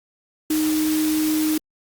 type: tone in noise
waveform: sine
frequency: 310 Hz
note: D#4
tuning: 6 cents flat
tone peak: -18 dBFS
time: 0.5-1.58 s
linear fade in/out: 5 ms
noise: white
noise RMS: -29 dBFS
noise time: 0.5-1.58 s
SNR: +8 dB
effects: Opus 48 kbps